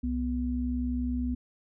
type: tone pair together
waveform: sine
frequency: 65.4 / 246.9 Hz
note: C2 / B3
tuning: 0 / 0 cents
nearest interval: octave + major seventh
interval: 2300 cents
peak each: -31 / -29 dBFS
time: 0.03-1.35 s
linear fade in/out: 10 ms
effects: none